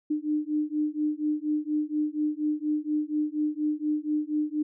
sine beating tone pair, 300 / 304.2 Hz, D4 / D#4, +37 / -39 cents, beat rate 4.2 Hz, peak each -28 dBFS, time 0.1-4.63 s, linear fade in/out 10 ms, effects none

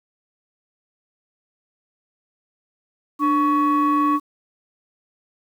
sine tone pair together, 296.2 / 1118.3 Hz, D4 / C#6, +15 / +15 cents, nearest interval octave + major seventh, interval 2300 cents, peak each -17 / -16 dBFS, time 3.19-4.2 s, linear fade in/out 50 ms, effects tanh soft clip ceiling -12 dBFS + 8-bit

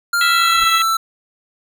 square tone with pitch glide, 1396.9 to 1330.7 Hz, F6 to E6, 0 to +16 cents, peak -15 dBFS, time 0.13-0.97 s, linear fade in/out 5 ms, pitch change -84 cents, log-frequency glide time 0.25-0.71 s
harmonic tone, 659.3 Hz, E5, in tune, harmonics 2 / 3 / 4 / 5 / 6, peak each -22 / -22 / -22 / -22 / -22 dBFS, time 0.21-0.82 s, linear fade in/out 2 ms
brown noise with exponential growth, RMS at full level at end -33 dBFS, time 0.42-0.64 s, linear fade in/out 2 ms, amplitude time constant 47 ms
effects none

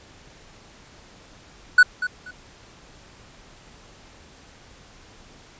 triangle tone with echo, 1480 Hz, F#6, in tune, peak -6 dBFS, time 1.78-1.83 s, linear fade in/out 5 ms, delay 240 ms, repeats 2, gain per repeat -14 dB, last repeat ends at 2.31 s, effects pink hiss -49 dBFS RMS until 5.59 s + resampled to 16000 Hz

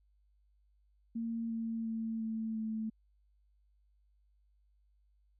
sine tone with pitch steps, 229.2 / 226.8 / 224.5 / 222.2 / 219.9 Hz, A#3 / A#3 / A3 / A3 / A3, -29 / -47 / +35 / +17 / -1 cents, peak -34 dBFS, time 1.15-2.9 s, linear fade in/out 10 ms, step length 350 ms, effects added 50 Hz sine -67 dBFS peak until 5.39 s

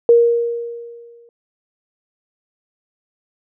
sine tone with exponential decay, 470 Hz, A#4, 14 cents sharp, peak -5 dBFS, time 0.09-1.29 s, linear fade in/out 1 ms, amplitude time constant 260 ms, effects none

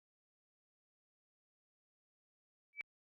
sine tone with exponential growth, 2300 Hz, D7, 37 cents flat, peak -34 dBFS, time 2.73-2.81 s, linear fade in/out 0 ms, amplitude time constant 16 ms, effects Opus 48 kbps

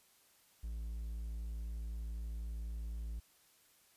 triangle tone, 56 Hz, A1, 31 cents sharp, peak -37 dBFS, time 0.63-3.2 s, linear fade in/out 10 ms, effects white hiss -68 dBFS RMS until 3.96 s + resampled to 32000 Hz

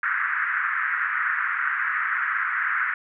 pink band-pass noise, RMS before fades -25 dBFS, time 0.03-2.94 s, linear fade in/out 2 ms, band 1300 to 1900 Hz, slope 48 dB/octave, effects none

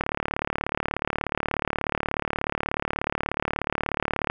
click train, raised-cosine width 0.5 ms, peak -9 dBFS, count 158, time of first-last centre 0.01-4.3 s, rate 36.6 Hz, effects none

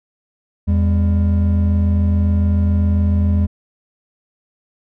triangle tone pair together, 82.72 / 201 Hz, E2 / G3, +7 / +44 cents, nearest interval octave + minor third, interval 1537 cents, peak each -11 / -17 dBFS, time 0.67-3.47 s, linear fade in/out 20 ms, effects none

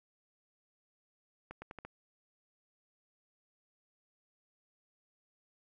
accelerating click train, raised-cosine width 0.5 ms, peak -30 dBFS, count 5, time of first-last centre 1.51-1.85 s, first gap 110 ms, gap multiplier 0.83, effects none

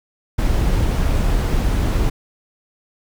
brown noise, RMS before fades -17 dBFS, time 0.38-2.1 s, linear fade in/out 10 ms, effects none

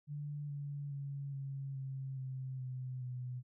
sine tone with pitch steps, 146.3 / 143.12 / 140.02 / 136.98 / 134 / 131.09 / 128.25 / 125.46 Hz, D3 / D3 / C#3 / C#3 / C3 / C3 / C3 / B2, -6 / -44 / +18 / -20 / +42 / +4 / -34 / +28 cents, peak -39 dBFS, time 0.07-3.43 s, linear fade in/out 50 ms, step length 420 ms, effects none

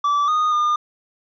triangle tone with pitch steps, 1159 / 1234 / 1211 Hz, D6 / D#6 / D#6, -23 / -15 / -47 cents, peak -14 dBFS, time 0.04-0.76 s, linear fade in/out 5 ms, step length 240 ms, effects resampled to 16000 Hz

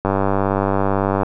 click train, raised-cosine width 1 ms, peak -4 dBFS, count 117, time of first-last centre 0.05-1.232 s, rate 98.1 Hz, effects none

